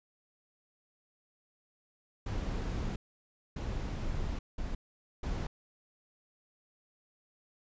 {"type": "noise bursts at uneven times", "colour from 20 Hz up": "brown", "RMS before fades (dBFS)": -35, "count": 4, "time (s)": [[2.26, 2.96], [3.56, 4.39], [4.58, 4.75], [5.23, 5.47]], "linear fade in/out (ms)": 5, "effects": ["resampled to 16000 Hz"]}